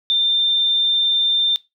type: tone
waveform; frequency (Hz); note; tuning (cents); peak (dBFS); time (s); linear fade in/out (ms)
sine; 3589; A7; +34; -14; 0.1-1.56; 0
effects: noise-tail reverb RT60 0.2 s tail -18 dB re dry